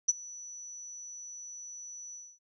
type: tone with ADSR envelope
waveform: sine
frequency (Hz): 5930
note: F#8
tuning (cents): +3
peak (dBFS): -19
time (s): 0.08-2.39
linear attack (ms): 12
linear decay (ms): 26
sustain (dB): -23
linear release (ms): 250
effects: none